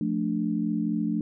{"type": "chord", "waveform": "sine", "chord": "D minor", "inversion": "first", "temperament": "just", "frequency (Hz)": [176.2, 220.2, 293.7], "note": ["F3", "A3", "D4"], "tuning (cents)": [16, 2, 0], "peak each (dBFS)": [-30, -27, -29], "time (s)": [0.01, 1.21], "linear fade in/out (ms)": 2, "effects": []}